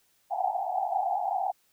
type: band-pass noise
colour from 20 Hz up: white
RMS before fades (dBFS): -29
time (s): 0.3-1.52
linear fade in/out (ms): 20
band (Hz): 710 to 820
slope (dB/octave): 96
effects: white hiss -68 dBFS RMS until 1.72 s